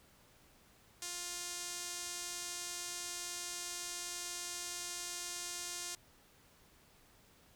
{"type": "tone with band-pass filter", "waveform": "sawtooth", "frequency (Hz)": 351.7, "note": "F4", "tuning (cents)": 12, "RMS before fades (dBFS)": -43, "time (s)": [1.02, 5.95], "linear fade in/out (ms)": 2, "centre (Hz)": 7200, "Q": 1.5, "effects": ["pink hiss -65 dBFS RMS until 7.55 s"]}